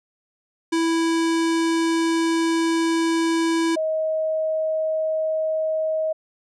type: tone pair in turn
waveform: square / sine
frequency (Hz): 329.6 / 631.6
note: E4 / D#5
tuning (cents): 0 / +26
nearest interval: major seventh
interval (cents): 1126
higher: second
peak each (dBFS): -19 / -20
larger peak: first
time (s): 0.72-3.76 / 3.76-6.13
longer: first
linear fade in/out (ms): 10
effects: resampled to 22050 Hz